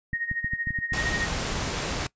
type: tone with tremolo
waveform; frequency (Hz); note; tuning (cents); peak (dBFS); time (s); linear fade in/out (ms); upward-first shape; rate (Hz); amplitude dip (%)
sine; 1864.7; A#6; 0; -25; 0.13-1.27; 5; sine; 13; 75
type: clicks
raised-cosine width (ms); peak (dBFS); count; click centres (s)
5; -21; 8; 0.132 / 0.314 / 0.445 / 0.535 / 0.672 / 0.706 / 0.788 / 0.923
type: noise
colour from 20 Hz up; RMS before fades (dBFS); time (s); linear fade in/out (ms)
pink; -29; 0.93-2.07; 5
effects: noise-tail reverb RT60 0.1 s tail -21 dB re dry + resampled to 16000 Hz